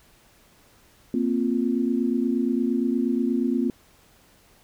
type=chord; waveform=sine; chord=Bb suspended second; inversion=none; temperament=equal; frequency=233.1 / 261.6 / 349.2 Hz; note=Bb3 / C4 / F4; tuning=0 / 0 / 0 cents; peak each=-24 / -24 / -28 dBFS; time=1.14-3.7 s; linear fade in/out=2 ms; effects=pink hiss -57 dBFS RMS until 4.63 s